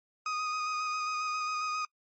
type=tone with vibrato; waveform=35% pulse; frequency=1244.5 Hz; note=D#6; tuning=in tune; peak=-29 dBFS; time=0.26-1.85 s; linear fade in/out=2 ms; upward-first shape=square; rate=7.4 Hz; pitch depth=14 cents each way; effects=noise-tail reverb RT60 0.1 s tail -26 dB re dry + MP3 32 kbps